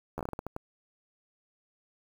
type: slowing click train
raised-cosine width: 1 ms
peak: -21 dBFS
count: 10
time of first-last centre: 0.18-0.564 s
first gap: 12 ms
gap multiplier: 1.3
effects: 8-bit